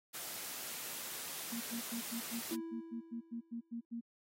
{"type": "noise", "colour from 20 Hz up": "white", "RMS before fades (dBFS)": -44, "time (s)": [0.13, 2.56], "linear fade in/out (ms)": 20}
{"type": "tone bursts", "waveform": "sine", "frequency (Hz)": 233.1, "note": "A#3", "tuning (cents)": 0, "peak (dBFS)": -38, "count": 13, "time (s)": [1.51, 4.01], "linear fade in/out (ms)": 20, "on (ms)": 100, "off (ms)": 100}
{"type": "tone with exponential decay", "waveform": "triangle", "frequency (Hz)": 330, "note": "E4", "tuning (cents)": 2, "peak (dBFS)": -35, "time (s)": [2.51, 3.85], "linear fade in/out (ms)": 1, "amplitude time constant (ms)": 290}
{"effects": ["high-pass 150 Hz 12 dB/octave", "AAC 48 kbps"]}